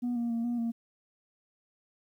sine tone with pitch steps, 243.5 / 236 / 231.4 / 239.7 / 231.7 Hz, B3 / A#3 / A#3 / A#3 / A#3, -24 / +22 / -13 / +48 / -10 cents, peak -26 dBFS, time 0.02-0.72 s, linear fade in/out 20 ms, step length 140 ms, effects tanh soft clip ceiling -27 dBFS + 11-bit

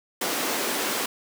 pink high-pass noise, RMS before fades -27 dBFS, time 0.21-1.06 s, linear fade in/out 5 ms, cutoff 240 Hz, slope 24 dB/octave, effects none

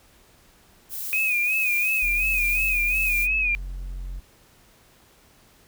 violet noise with tremolo, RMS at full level -31 dBFS, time 0.89-3.28 s, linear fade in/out 50 ms, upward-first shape triangle, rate 1.4 Hz, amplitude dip 45%
sine tone with vibrato, 2489 Hz, D#7, in tune, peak -20 dBFS, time 1.13-3.55 s, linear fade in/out 0 ms, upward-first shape sine, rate 2.8 Hz, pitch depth 77 cents each way
triangle tone, 44.95 Hz, F#1, 49 cents flat, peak -28 dBFS, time 2.02-4.2 s, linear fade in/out 10 ms
effects pink hiss -56 dBFS RMS until 5.67 s

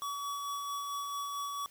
square tone with tremolo, 1136 Hz, C#6, 42 cents sharp, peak -35 dBFS, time 0.02-1.66 s, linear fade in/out 0 ms, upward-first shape sine, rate 4.5 Hz, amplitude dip 25%, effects white hiss -60 dBFS RMS until 1.7 s

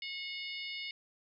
harmonic tone with a mistuned harmonic, 725 Hz, F#5, 35 cents flat, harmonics 3 / 4 / 5 / 6 / 7, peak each -42 / -44 / -46 / -48 / -49 dBFS, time 0.02-0.91 s, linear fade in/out 2 ms, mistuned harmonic 6, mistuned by +29 cents, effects none

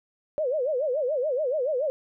sine tone with vibrato, 554.4 Hz, C#5, in tune, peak -23 dBFS, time 0.38-1.9 s, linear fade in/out 0 ms, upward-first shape sine, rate 7 Hz, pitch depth 230 cents each way, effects none

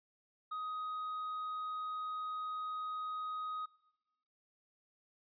triangle tone, 1254 Hz, D#6, 13 cents sharp, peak -36 dBFS, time 0.51-3.66 s, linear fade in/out 10 ms, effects noise-tail reverb RT60 1.0 s tail -21 dB re dry + resampled to 11025 Hz

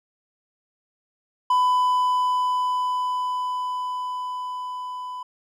triangle tone with level ramp, 1000 Hz, B5, 21 cents sharp, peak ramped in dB -14 to -29 dBFS, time 1.5-5.23 s, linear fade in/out 5 ms, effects none

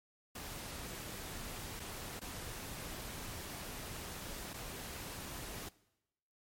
pink noise with dropouts, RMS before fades -45 dBFS, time 0.35-5.69 s, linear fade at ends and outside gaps 5 ms, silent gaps 1.796-1.8 / 2.195-2.214 / 4.534-4.54 s, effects noise-tail reverb RT60 0.9 s tail -20 dB re dry + MP3 64 kbps

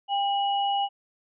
sine tone pair together, 799 / 2921 Hz, G5 / F#7, +33 / -23 cents, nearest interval octave + minor seventh, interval 2244 cents, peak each -23 / -31 dBFS, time 0.08-0.89 s, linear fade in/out 50 ms, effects none

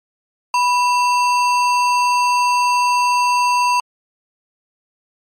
sine tone with sample-and-hold, 983 Hz, B5, 8 cents flat, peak -12 dBFS, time 0.54-3.8 s, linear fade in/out 2 ms, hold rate 3675 Hz, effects low-pass 7000 Hz 12 dB/octave + MP3 64 kbps

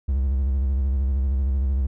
triangle tone with vibrato, 67 Hz, C2, 42 cents sharp, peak -17 dBFS, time 0.08-1.87 s, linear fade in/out 10 ms, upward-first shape square, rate 13 Hz, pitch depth 80 cents each way, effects none

